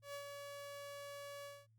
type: tone with ADSR envelope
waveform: sawtooth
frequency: 568 Hz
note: C#5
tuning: 42 cents sharp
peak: -40 dBFS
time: 0.02-1.67 s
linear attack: 120 ms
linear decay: 88 ms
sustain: -4 dB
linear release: 220 ms
effects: added 111 Hz sine -67 dBFS peak until 1.78 s + Opus 48 kbps